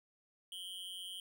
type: tone with amplitude modulation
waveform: square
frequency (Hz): 3122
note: G7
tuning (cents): -8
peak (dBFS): -40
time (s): 0.52-1.2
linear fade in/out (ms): 2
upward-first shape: sine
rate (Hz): 185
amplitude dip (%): 95
effects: none